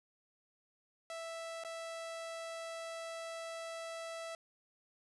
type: tone with dropouts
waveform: sawtooth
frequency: 659.3 Hz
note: E5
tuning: in tune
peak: -38 dBFS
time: 1.1-4.35 s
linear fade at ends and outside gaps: 1 ms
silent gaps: 1.637-1.648 s
effects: resampled to 24000 Hz